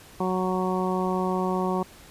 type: harmonic tone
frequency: 185 Hz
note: F#3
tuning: in tune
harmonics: 1 / 2 / 3 / 4 / 5 / 6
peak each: -27 / -28 / -34 / -32 / -32 / -33 dBFS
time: 0.2-1.83 s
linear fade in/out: 5 ms
effects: pink hiss -49 dBFS RMS until 2.1 s + resampled to 32000 Hz